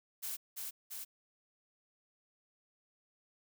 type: noise with echo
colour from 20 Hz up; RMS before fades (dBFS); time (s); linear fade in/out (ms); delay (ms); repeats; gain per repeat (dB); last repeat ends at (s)
blue; -40; 0.22-0.37; 20; 340; 2; -2; 1.05
effects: none